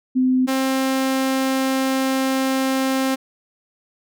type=tone pair in turn; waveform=sine / sawtooth; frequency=256.7 / 265.1 Hz; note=C4 / C4; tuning=-33 / +23 cents; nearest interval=minor second; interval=56 cents; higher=second; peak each=-14 dBFS; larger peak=neither; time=0.15-0.47 / 0.47-3.16 s; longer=second; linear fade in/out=20 ms; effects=none